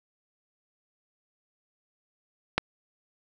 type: click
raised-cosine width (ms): 0.3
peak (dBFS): -6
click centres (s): 2.58
effects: none